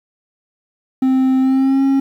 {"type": "tone with pitch glide", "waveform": "triangle", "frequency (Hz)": [261.6, 271.6], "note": ["C4", "C#4"], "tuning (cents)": [0, -35], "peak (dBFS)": -9, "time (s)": [1.02, 2], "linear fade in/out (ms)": 5, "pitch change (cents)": 65, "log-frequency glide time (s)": [1.4, 1.83], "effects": ["8-bit"]}